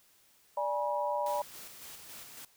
sine chord, G# diminished, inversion second, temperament equal with one note detuned, 587.3 / 830.6 / 966.3 Hz, D5 / G#5 / B5, 0 / 0 / -38 cents, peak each -33 / -36 / -33 dBFS, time 0.57-1.42 s, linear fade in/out 5 ms
white noise with tremolo, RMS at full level -47 dBFS, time 1.26-2.45 s, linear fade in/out 2 ms, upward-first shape square, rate 3.6 Hz, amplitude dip 35%
effects white hiss -65 dBFS RMS until 2.56 s

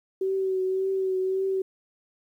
sine tone with vibrato, 379.5 Hz, F#4, 44 cents sharp, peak -23 dBFS, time 0.21-1.62 s, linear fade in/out 5 ms, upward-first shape triangle, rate 1.8 Hz, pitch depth 30 cents each way, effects 10-bit

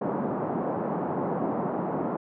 pink band-pass noise, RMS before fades -29 dBFS, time 0.01-2.17 s, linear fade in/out 10 ms, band 170 to 1000 Hz, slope 24 dB/octave, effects none

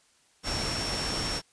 sine tone in noise, 5460 Hz, F8, 40 cents flat, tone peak -33 dBFS, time 0.43-1.42 s, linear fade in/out 50 ms, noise pink, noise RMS -32 dBFS, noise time 0.43-1.42 s, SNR -4 dB, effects white hiss -64 dBFS RMS until 1.52 s + resampled to 22050 Hz

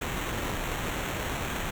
pink noise with sample-and-hold, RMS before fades -32 dBFS, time 0.01-1.71 s, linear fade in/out 10 ms, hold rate 4900 Hz, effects none

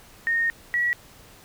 sine tone pair in turn, 1846 / 1927.9 Hz, A#6 / B6, -17 / -42 cents, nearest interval minor second, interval 75 cents, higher second, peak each -20 dBFS, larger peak neither, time 0.27-0.5 / 0.74-0.93 s, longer first, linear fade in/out 0 ms, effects pink hiss -50 dBFS RMS until 1.44 s

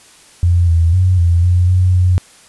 sine tone with pitch steps, 87 / 83.3 / 92 / 85.7 / 89.2 / 91.5 / 90.6 Hz, F2 / E2 / F#2 / F2 / F2 / F#2 / F#2, -6 / +19 / -9 / -32 / +37 / -19 / -36 cents, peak -8 dBFS, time 0.43-2.18 s, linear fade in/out 0 ms, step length 250 ms, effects white hiss -44 dBFS RMS until 2.48 s + resampled to 24000 Hz

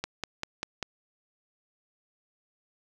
click train, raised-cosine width 0.2 ms, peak -14 dBFS, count 5, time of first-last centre 0.04-0.827 s, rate 5.08 Hz, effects none

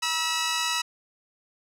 10% pulse tone pair together, 964 / 1305 Hz, B5 / E6, -42 / -18 cents, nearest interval perfect fourth, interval 524 cents, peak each -19 dBFS, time 0.02-0.82 s, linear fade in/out 10 ms, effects low-pass 11000 Hz 12 dB/octave

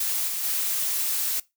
blue noise with level steps, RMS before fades -26 / -29 / -26 dBFS, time 0-1.4 s, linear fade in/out 5 ms, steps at 0.27 / 0.43 s, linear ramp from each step 10 ms, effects noise-tail reverb RT60 0.2 s tail -20 dB re dry

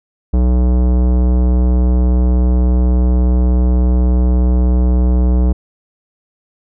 sine tone with tanh clipping, 61.74 Hz, B1, in tune, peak -11 dBFS, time 0.33-5.53 s, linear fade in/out 10 ms, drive 18 dB, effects none

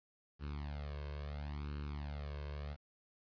sawtooth tone with flanger, 72.9 Hz, D2, 12 cents flat, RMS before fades -43 dBFS, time 0.39-2.77 s, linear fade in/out 50 ms, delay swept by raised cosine 0.71 to 1.91 ms, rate 0.73 Hz, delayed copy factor +0.95, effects resampled to 11025 Hz + 11-bit

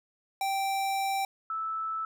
square / sine tone pair in turn, 781 / 1313.5 Hz, G5 / E6, -7 / -7 cents, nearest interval major sixth, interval 900 cents, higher second, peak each -28 / -30 dBFS, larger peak first, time 0.41-1.25 / 1.5-2.05 s, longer first, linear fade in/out 2 ms, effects none

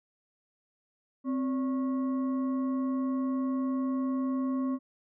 sine tone with frequency modulation, 261.6 Hz, C4, in tune, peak -27 dBFS, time 1.24-4.79 s, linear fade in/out 50 ms, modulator 834 Hz, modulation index 0.37, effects none

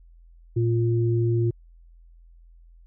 sine tone pair together, 115.53 / 349.2 Hz, A#2 / F4, -15 / 0 cents, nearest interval octave + perfect fifth, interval 1915 cents, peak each -20 / -25 dBFS, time 0.56-1.51 s, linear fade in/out 10 ms, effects added 42 Hz sine -48 dBFS peak until 2.86 s

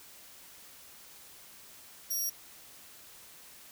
15% pulse tone, 5660 Hz, F8, 22 cents sharp, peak -25 dBFS, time 2.1-2.3 s, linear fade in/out 10 ms, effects white hiss -53 dBFS RMS until 3.71 s

